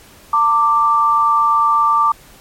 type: tone pair together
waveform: sine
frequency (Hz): 902.9 / 1174.7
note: A5 / D6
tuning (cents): +44 / 0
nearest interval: perfect fourth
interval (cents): 456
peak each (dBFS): -17 / -11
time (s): 0.33-2.12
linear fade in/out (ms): 5
effects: pink hiss -44 dBFS RMS until 2.4 s + MP3 64 kbps